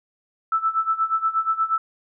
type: tone with tremolo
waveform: sine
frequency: 1318.5 Hz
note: E6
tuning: in tune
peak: -16 dBFS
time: 0.52-1.78 s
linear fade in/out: 2 ms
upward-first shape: sine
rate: 8.4 Hz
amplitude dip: 85%
effects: none